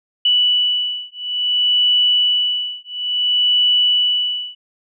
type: beating tone pair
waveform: sine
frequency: 2960 / 2960.58 Hz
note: F#7 / F#7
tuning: 0 / 0 cents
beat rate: 0.58 Hz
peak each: -17 dBFS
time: 0.25-4.55 s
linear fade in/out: 5 ms
effects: none